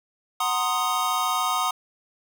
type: chord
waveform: square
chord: C half-diminished seventh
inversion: second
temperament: equal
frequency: 740 / 932.3 / 1046.5 / 1244.5 Hz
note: Gb5 / Bb5 / C6 / Eb6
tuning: 0 / 0 / 0 / 0 cents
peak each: -30 / -31 / -29 / -26 dBFS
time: 0.4-1.71 s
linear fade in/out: 5 ms
effects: none